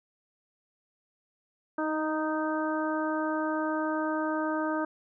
harmonic tone with a mistuned harmonic, 310.2 Hz, D#4, 5 cents flat, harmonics 1 / 2 / 3 / 4 / 5, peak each -30 / -33 / -35 / -36 / -37 dBFS, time 1.78-4.85 s, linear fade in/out 5 ms, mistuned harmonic 1, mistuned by +15 cents, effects none

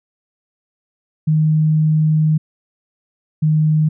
sine tone pair in turn, 155.4 / 154.69 Hz, D#3 / D#3, -2 / -10 cents, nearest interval unison, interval 8 cents, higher first, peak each -11 dBFS, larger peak neither, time 1.27-2.38 / 3.42-3.89 s, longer first, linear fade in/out 10 ms, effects none

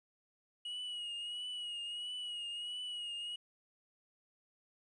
triangle tone with vibrato, 2903 Hz, F#7, 34 cents flat, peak -38 dBFS, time 0.65-3.36 s, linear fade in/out 5 ms, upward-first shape triangle, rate 1.5 Hz, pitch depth 50 cents each way, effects resampled to 24000 Hz + 12-bit

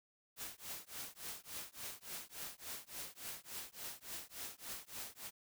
white noise with tremolo, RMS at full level -44 dBFS, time 0.36-5.31 s, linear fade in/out 50 ms, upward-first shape triangle, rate 3.5 Hz, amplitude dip 100%, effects none

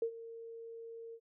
sine tone with ADSR envelope, 458.2 Hz, A#4, 30 cents flat, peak -29 dBFS, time 0.02-1.2 s, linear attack 3 ms, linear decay 80 ms, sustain -16 dB, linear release 63 ms, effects none

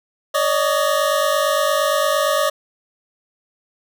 25% pulse tone pair together, 566.3 / 615 Hz, C#5 / D#5, +37 / -20 cents, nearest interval minor second, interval 143 cents, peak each -15 dBFS, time 0.34-2.5 s, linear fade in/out 10 ms, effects none

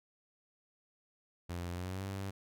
sawtooth tone with pitch glide, 87.31 to 97.44 Hz, F2 to G2, 0 to -10 cents, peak -34 dBFS, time 1.49-2.31 s, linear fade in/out 10 ms, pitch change +190 cents, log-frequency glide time 1.71-2.05 s, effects none

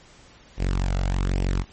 sawtooth tone with flanger, 46.25 Hz, F#1, in tune, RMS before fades -23 dBFS, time 0.57-1.65 s, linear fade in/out 50 ms, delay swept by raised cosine 0.37 to 1.47 ms, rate 1.2 Hz, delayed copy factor +0.55, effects pink hiss -51 dBFS RMS until 1.72 s + MP3 32 kbps

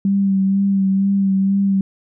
sine tone with vibrato, 195.2 Hz, G3, 7 cents flat, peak -13 dBFS, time 0.05-1.81 s, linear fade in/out 2 ms, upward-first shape sine, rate 2.1 Hz, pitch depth 26 cents each way, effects none

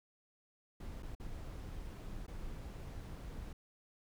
brown noise with dropouts, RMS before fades -45 dBFS, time 0.8-3.53 s, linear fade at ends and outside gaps 5 ms, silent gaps 1.025-1.029 / 1.151-1.198 / 2.266-2.279 s, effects none

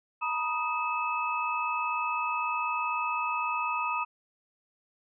sine tone cluster, 906 / 966 / 1247 / 2598 Hz, A#5 / B5 / D#6 / E7, -50 / -39 / +3 / -26 cents, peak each -38 / -32 / -31 / -34 dBFS, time 0.21-4.05 s, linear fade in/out 20 ms, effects none

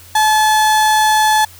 35% pulse tone, 862 Hz, A5, 36 cents flat, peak -8 dBFS, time 0.15-1.45 s, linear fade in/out 5 ms, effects added 88 Hz sine -42 dBFS peak until 1.59 s + white hiss -41 dBFS RMS until 1.59 s

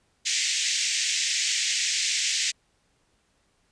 white band-pass noise, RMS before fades -26 dBFS, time 0.25-2.52 s, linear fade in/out 20 ms, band 1900 to 7600 Hz, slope 48 dB/octave, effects pink hiss -68 dBFS RMS until 3.71 s + resampled to 22050 Hz

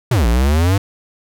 square exponential two-way sweep, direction down then up, 138.59 to 55 to 102.1 Hz, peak -12 dBFS, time 0.11-0.78 s, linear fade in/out 5 ms, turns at 0.27 s, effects none

